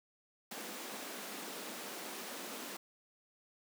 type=high-pass noise; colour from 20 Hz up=pink; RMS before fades=-45 dBFS; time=0.51-2.77 s; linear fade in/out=5 ms; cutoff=200 Hz; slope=48 dB/octave; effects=none